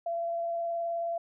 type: tone with vibrato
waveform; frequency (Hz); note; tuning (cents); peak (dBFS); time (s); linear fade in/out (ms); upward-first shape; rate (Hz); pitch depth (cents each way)
sine; 678; E5; +49; -29; 0.06-1.18; 5; sine; 19; 11
effects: none

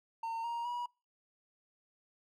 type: tone with pitch steps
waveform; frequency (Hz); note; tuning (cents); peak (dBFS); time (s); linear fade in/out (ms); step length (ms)
triangle; 911 / 938.2 / 966.3; A#5 / A#5 / B5; -40 / +11 / -38; -33; 0.23-0.86; 5; 210
effects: noise-tail reverb RT60 0.3 s tail -26 dB re dry

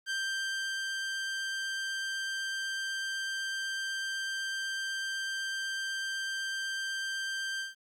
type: tone with ADSR envelope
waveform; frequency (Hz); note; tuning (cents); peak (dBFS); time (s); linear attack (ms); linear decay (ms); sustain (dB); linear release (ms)
sawtooth; 1573; G6; +6; -27; 0.06-7.75; 42; 730; -2; 150
effects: low-pass 8000 Hz 12 dB/octave + 11-bit

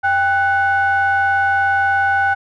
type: ring-modulated tone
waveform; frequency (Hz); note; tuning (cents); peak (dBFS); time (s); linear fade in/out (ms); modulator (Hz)
triangle; 349.2; F4; 0; -8; 0.03-2.35; 20; 1140
effects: none

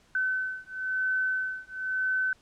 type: beating tone pair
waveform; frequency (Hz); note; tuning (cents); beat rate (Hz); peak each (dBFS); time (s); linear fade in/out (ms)
sine; 1520 / 1520.99; F#6 / F#6; +46 / +47; 0.99; -30; 0.15-2.33; 2
effects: pink hiss -62 dBFS RMS until 2.41 s + low-pass 8000 Hz 12 dB/octave

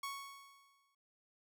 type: tone with exponential decay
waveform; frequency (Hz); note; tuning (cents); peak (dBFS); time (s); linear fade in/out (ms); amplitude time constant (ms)
sawtooth; 1108.7; C#6; 0; -35; 0.03-0.95; 5; 200
effects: none

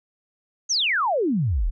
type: exponential sweep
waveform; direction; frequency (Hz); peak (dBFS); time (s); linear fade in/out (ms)
sine; down; 6645 to 32.36; -19; 0.69-1.71; 20
effects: none

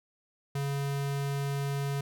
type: tone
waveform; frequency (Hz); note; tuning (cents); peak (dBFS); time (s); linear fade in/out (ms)
square; 140.1; C#3; +19; -30; 0.55-2.01; 5
effects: none

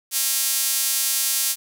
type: tone with high-pass filter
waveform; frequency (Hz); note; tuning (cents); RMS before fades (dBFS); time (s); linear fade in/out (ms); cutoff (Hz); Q
sawtooth; 270; C#4; -45; -22; 0.11-1.56; 50; 6400; 0.68
effects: none

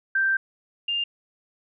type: tone pair in turn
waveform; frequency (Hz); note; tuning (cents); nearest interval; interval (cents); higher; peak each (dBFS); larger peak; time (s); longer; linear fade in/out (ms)
sine; 1568 / 2804; G6 / F7; 0 / +6; minor seventh; 1006; second; -19 / -23; first; 0.15-0.37 / 0.88-1.04; first; 5
effects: none

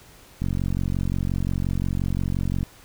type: click train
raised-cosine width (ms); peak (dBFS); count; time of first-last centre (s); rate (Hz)
5; -13; 102; 0.42-2.63; 45.7
effects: pink hiss -50 dBFS RMS until 2.84 s

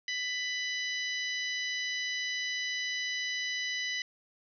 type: harmonic tone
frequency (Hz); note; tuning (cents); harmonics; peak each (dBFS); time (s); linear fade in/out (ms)
994; B5; +11; 2 / 3 / 4 / 5 / 6; -34 / -38 / -40 / -42 / -44; 0.08-4.02; 2
effects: none

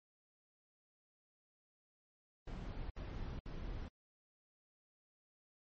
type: noise bursts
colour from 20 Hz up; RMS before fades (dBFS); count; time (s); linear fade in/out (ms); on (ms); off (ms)
brown; -44; 3; 2.47-3.886; 5; 430; 63
effects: low-pass 5000 Hz 12 dB/octave + MP3 32 kbps

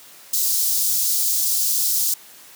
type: high-pass noise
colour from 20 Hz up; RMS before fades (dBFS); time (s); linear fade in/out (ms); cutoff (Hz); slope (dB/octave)
white; -20; 0.33-2.14; 5; 4600; 24
effects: white hiss -45 dBFS RMS until 2.55 s + high-pass 150 Hz 12 dB/octave

